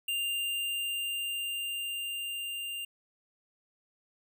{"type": "tone with level ramp", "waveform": "square", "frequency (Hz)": 2794, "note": "F7", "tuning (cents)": 0, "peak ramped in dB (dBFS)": [-30, -36], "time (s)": [0.08, 2.85], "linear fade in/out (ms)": 5, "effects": []}